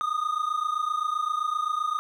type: tone pair together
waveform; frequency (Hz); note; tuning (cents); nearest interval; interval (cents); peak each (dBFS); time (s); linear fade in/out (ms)
triangle; 1216.8 / 1244.5; D#6 / D#6; -39 / 0; unison; 39; -26; 0.01-1.99; 0
effects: none